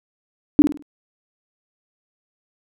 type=tone with echo; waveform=sine; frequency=293.7 Hz; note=D4; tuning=in tune; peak=-5 dBFS; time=0.59-0.62 s; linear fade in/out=0 ms; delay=51 ms; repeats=4; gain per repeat=-9 dB; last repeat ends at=0.824 s; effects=none